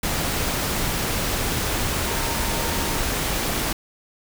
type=tone in noise; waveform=sine; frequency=921 Hz; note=A#5; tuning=21 cents flat; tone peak=-34 dBFS; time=2.05-2.99 s; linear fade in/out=5 ms; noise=pink; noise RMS=-24 dBFS; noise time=0.03-3.73 s; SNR=-13 dB; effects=none